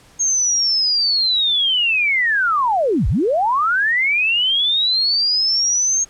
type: linear two-way sweep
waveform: sine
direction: down then up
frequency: 6510 to 38.89 to 6510 Hz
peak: -14 dBFS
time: 0.19-6.05 s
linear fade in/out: 20 ms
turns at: 3.08 s
effects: pink hiss -49 dBFS RMS until 6.09 s + low-pass 10000 Hz 12 dB/octave